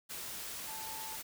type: tone in noise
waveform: sine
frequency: 880 Hz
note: A5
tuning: in tune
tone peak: -46 dBFS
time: 0.67-1.17 s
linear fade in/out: 20 ms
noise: white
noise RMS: -43 dBFS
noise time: 0.09-1.23 s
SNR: -6 dB
effects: none